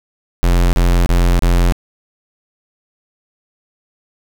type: tone bursts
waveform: square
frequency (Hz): 43.65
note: F1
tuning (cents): 0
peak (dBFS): -10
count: 4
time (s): 0.43-1.723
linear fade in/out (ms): 0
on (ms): 300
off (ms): 31
effects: none